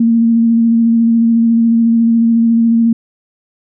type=tone with vibrato; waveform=sine; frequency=230 Hz; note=A#3; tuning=23 cents flat; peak=-7 dBFS; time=0-2.93 s; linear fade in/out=5 ms; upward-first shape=square; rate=14 Hz; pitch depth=14 cents each way; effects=none

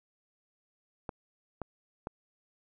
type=clicks; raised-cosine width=1 ms; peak=-22 dBFS; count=3; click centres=1.092 / 1.617 / 2.071 s; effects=none

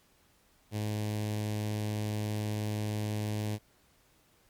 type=tone with notch filter; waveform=sawtooth; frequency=106.1 Hz; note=G#2; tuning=38 cents sharp; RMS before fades=-33 dBFS; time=0.71-3.59 s; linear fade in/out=50 ms; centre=1300 Hz; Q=1.2; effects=pink hiss -66 dBFS RMS until 4.49 s + MP3 96 kbps

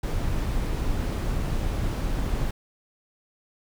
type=noise; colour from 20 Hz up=brown; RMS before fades=-26 dBFS; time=0.03-2.51 s; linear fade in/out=5 ms; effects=none

